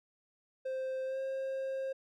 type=tone with pitch glide; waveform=triangle; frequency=523.3 to 533.4 Hz; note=C5 to C5; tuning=0 to +33 cents; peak=-32 dBFS; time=0.65-1.93 s; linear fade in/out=10 ms; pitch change=+33 cents; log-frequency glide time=1.05-1.19 s; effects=none